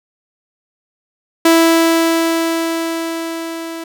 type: tone with level ramp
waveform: sawtooth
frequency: 329.7 Hz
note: E4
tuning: in tune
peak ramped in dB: -3 to -21 dBFS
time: 1.45-3.84 s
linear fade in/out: 5 ms
effects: none